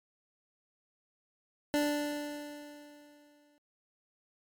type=tone with exponential decay; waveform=25% pulse; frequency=293.7 Hz; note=D4; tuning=in tune; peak=-22 dBFS; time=1.74-3.58 s; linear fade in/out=0 ms; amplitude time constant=400 ms; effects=MP3 96 kbps